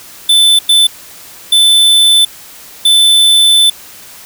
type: tone bursts at uneven times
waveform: square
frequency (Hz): 3520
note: A7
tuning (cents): 0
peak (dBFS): -5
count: 4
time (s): 0.29-0.59 / 0.69-0.87 / 1.52-2.25 / 2.85-3.7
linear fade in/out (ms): 5
effects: white hiss -34 dBFS RMS until 4.25 s